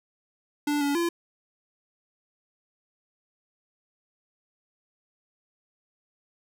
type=tone with pitch steps; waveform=square; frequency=292.9 / 284.8 / 341.1 Hz; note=D4 / C#4 / F4; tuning=-5 / +47 / -41 cents; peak=-24 dBFS; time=0.67-1.09 s; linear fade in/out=5 ms; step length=140 ms; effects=none